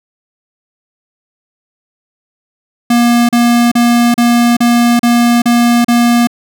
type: tone bursts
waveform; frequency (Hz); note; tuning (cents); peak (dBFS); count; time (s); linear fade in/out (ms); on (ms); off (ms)
square; 238; A#3; +36; -7; 8; 2.9-6.272; 5; 390; 36
effects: none